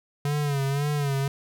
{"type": "tone with vibrato", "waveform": "square", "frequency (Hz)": 142.2, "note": "C#3", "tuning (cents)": 45, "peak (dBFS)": -24, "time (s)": [0.25, 1.28], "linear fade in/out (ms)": 2, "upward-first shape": "sine", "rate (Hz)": 1.9, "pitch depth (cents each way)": 72, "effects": []}